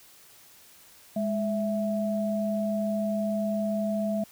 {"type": "tone pair together", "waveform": "sine", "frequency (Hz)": [207.7, 659.3], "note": ["G#3", "E5"], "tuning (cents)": [0, 0], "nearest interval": "octave + minor sixth", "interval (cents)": 2000, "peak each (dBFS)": [-27, -29], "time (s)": [1.16, 4.24], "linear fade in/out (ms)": 5, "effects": ["white hiss -54 dBFS RMS until 4.31 s"]}